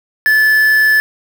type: tone with quantisation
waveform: triangle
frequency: 1737 Hz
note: A6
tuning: 23 cents flat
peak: -6 dBFS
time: 0.26-1 s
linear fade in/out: 0 ms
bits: 4
effects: none